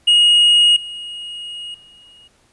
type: tone with level steps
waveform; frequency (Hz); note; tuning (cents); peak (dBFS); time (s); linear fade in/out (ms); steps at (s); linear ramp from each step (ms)
triangle; 2877; F#7; -49; -7 / -26 / -42; 0.07-2.28; 10; 0.76 / 1.74; 5
effects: pink hiss -57 dBFS RMS until 2.52 s + resampled to 24000 Hz